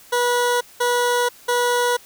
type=tone bursts; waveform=20% pulse; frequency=486.5 Hz; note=B4; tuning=26 cents flat; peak=-12 dBFS; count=3; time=0.12-1.97 s; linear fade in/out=10 ms; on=490 ms; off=190 ms; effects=white hiss -47 dBFS RMS until 2.05 s